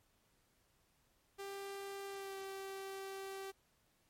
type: tone with pitch glide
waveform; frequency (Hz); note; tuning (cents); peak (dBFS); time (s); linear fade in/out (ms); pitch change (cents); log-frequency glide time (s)
sawtooth; 395.2 to 388.2; G4 to G4; +14 to -17; -40; 1.38-3.52; 20; -31; 2.09-2.38
effects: pink hiss -75 dBFS RMS until 4.09 s + MP3 64 kbps